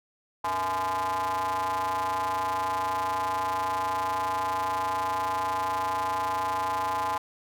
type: ring-modulated tone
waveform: square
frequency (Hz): 92.1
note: F#2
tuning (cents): -7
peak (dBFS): -24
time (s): 0.44-7.18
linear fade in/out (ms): 5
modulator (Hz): 935
effects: none